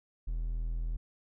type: tone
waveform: triangle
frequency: 41 Hz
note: E1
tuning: 9 cents flat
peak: -29 dBFS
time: 0.27-0.97 s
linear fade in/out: 10 ms
effects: none